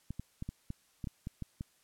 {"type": "clicks", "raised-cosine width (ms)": 5, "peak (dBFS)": -26, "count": 10, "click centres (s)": [0.106, 0.196, 0.424, 0.49, 0.704, 1.042, 1.072, 1.271, 1.423, 1.609], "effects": ["white hiss -69 dBFS RMS until 1.83 s", "low-pass 12000 Hz 12 dB/octave"]}